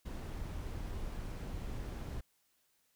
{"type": "noise", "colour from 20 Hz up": "brown", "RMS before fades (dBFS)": -41, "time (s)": [0.05, 2.21], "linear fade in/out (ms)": 10, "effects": ["white hiss -75 dBFS RMS until 2.95 s"]}